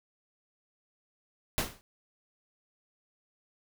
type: noise with exponential decay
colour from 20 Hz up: pink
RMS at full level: -26 dBFS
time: 1.58-1.81 s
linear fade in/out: 0 ms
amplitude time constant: 50 ms
effects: none